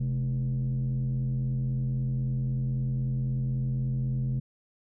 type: tone with frequency modulation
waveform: sine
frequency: 130.81 Hz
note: C3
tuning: in tune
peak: -24 dBFS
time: 0-4.4 s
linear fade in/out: 10 ms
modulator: 83.8 Hz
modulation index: 0.55
effects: tanh soft clip ceiling -23 dBFS